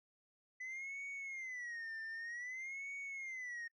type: tone with vibrato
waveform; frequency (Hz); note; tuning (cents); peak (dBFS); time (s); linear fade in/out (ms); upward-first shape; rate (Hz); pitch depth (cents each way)
sine; 1999; B6; +20; -40; 0.6-3.68; 10; sine; 0.53; 190
effects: noise-tail reverb RT60 0.1 s tail -24 dB re dry + tanh soft clip ceiling -42 dBFS